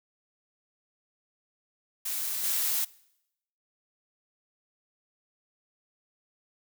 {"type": "noise with level steps", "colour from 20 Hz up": "blue", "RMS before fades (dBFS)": [-32, -28], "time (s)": [2.05, 2.85], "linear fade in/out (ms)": 10, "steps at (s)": 2.43, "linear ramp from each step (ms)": 20, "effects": ["noise-tail reverb RT60 0.8 s tail -22 dB re dry"]}